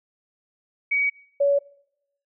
sine tone pair in turn, 2260 / 565 Hz, C#7 / C#5, +33 / +33 cents, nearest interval 2 octaves, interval 2400 cents, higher first, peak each -19 / -16 dBFS, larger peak second, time 0.91-1.1 / 1.4-1.59 s, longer neither, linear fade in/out 10 ms, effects noise-tail reverb RT60 0.8 s tail -24 dB re dry

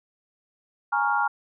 sine chord, Bb minor seventh, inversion third, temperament equal, 830.6 / 932.3 / 1108.7 / 1396.9 Hz, Ab5 / Bb5 / Db6 / F6, 0 / 0 / 0 / 0 cents, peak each -25 / -27 / -29 / -25 dBFS, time 0.92-1.28 s, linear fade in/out 10 ms, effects none

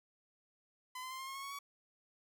sawtooth tone with pitch steps, 1015 / 1030.4 / 1045.9 / 1061.8 / 1077.8 / 1094.2 / 1110.7 / 1127.5 Hz, B5 / C6 / C6 / C6 / C#6 / C#6 / C#6 / C#6, +47 / -27 / -1 / +25 / -49 / -23 / +3 / +29 cents, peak -39 dBFS, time 0.95-1.59 s, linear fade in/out 5 ms, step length 80 ms, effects none

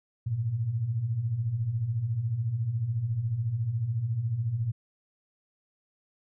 sine beating tone pair, 103.83 / 117.83 Hz, G#2 / A#2, 0 / +19 cents, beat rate 14 Hz, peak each -34 / -27 dBFS, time 0.26-4.72 s, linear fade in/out 10 ms, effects none

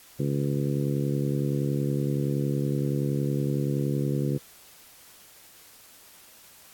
harmonic tone, 70.7 Hz, C#2, 35 cents sharp, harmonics 2 / 3 / 4 / 5 / 6 / 7, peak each -26 / -32 / -32 / -33 / -37 / -37 dBFS, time 0.19-4.38 s, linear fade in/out 10 ms, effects white hiss -52 dBFS RMS until 6.73 s + AAC 64 kbps

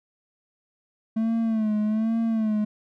triangle tone with vibrato, 219.7 Hz, A3, 2 cents flat, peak -19 dBFS, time 1.16-2.65 s, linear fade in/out 10 ms, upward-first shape sine, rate 1.2 Hz, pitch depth 67 cents each way, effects none

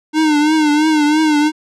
square tone with vibrato, 304.7 Hz, D#4, 36 cents flat, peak -11 dBFS, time 0.13-1.52 s, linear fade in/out 50 ms, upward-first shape triangle, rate 3 Hz, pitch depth 76 cents each way, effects low-pass 7000 Hz 12 dB/octave

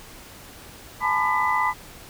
sine tone cluster, 854 / 909 / 1008 / 1203 / 1993 Hz, G#5 / A#5 / B5 / D6 / B6, +48 / -44 / +35 / +41 / +15 cents, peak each -27 / -29 / -23 / -27 / -26 dBFS, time 1-1.74 s, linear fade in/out 50 ms, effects pink hiss -44 dBFS RMS until 2.09 s

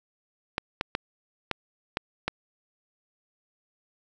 clicks, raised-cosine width 0.3 ms, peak -10 dBFS, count 6, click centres 0.581 / 0.811 / 0.951 / 1.513 / 1.971 / 2.28 s, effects none

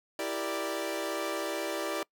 sawtooth chord, E half-diminished seventh, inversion none, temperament equal, 329.6 / 392 / 466.2 / 587.3 Hz, E4 / G4 / Bb4 / D5, 0 / 0 / 0 / 0 cents, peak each -33 / -34 / -37 / -31 dBFS, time 0.19-2.03 s, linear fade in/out 2 ms, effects noise-tail reverb RT60 0.1 s tail -24 dB re dry

